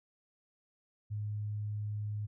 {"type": "tone", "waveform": "sine", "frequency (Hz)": 104.9, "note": "G#2", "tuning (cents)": 18, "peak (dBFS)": -34, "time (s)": [1.1, 2.27], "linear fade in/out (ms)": 20, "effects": []}